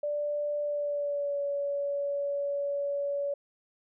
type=tone with pitch glide; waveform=sine; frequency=587.3 to 567.3 Hz; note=D5 to C#5; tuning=0 to +40 cents; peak=-28 dBFS; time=0.03-3.34 s; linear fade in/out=5 ms; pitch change=-60 cents; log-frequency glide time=0.62-1.41 s; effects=none